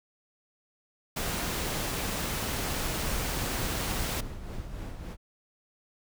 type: noise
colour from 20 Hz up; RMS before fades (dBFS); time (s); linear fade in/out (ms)
pink; -32; 1.16-4.21; 10
type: noise with tremolo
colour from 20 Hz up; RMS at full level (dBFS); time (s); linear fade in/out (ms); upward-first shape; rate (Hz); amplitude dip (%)
brown; -35; 2.76-5.17; 50; triangle; 3.5; 50
effects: none